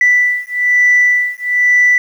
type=beating tone pair; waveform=sine; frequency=1975.5 / 1976.6 Hz; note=B6 / B6; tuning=0 / +1 cents; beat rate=1.1 Hz; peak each=-11 dBFS; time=0.01-1.98 s; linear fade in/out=2 ms; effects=tanh soft clip ceiling -3 dBFS + 7-bit